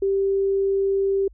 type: tone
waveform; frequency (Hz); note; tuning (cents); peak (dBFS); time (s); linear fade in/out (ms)
sine; 391.6; G4; -2; -18; 0.02-1.28; 5
effects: added 50 Hz sine -46 dBFS peak until 1.33 s